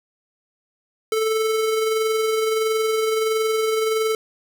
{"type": "tone with amplitude modulation", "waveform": "square", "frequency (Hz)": 440, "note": "A4", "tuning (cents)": 0, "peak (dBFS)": -18, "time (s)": [1.12, 4.15], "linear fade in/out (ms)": 2, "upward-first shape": "sine", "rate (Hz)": 21.5, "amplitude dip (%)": 30, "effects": []}